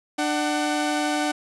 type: tone pair together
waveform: sawtooth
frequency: 298 / 751 Hz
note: D4 / F#5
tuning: +25 / +26 cents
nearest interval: octave + major third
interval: 1601 cents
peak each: -20 / -22 dBFS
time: 0.18-1.32 s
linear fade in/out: 10 ms
effects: resampled to 24000 Hz + 9-bit